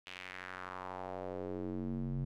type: tone with band-pass filter sweep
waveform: square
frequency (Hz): 46.09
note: F#1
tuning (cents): -6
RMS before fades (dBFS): -41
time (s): 0.06-2.25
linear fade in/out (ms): 10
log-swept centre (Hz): 2900 to 150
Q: 2.3
effects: none